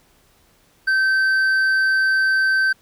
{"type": "tone with hard clipping", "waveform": "sine", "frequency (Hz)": 1548, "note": "G6", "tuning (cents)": -22, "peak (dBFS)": -16, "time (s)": [0.87, 2.73], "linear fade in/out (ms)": 10, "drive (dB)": 4, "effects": ["pink hiss -57 dBFS RMS until 2.81 s"]}